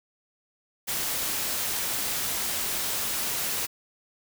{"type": "noise", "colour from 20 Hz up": "white", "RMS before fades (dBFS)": -29, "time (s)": [0.87, 3.67], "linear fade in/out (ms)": 20, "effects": []}